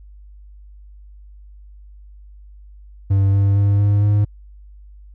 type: tone with pitch steps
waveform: triangle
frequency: 98 / 99.31 / 100.64 / 101.98 / 103.35 Hz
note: G2 / G2 / G2 / G#2 / G#2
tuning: 0 / +23 / +46 / -31 / -8 cents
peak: -10 dBFS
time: 3.1-4.25 s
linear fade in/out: 10 ms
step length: 230 ms
effects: added 50 Hz sine -39 dBFS peak until 5.14 s